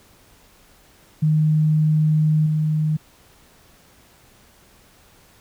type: tone with level steps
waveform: sine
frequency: 154.5 Hz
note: D#3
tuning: 12 cents flat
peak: -14 / -17 dBFS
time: 1.22-2.97 s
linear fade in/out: 10 ms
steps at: 2.46 s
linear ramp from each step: 5 ms
effects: pink hiss -53 dBFS RMS until 5.4 s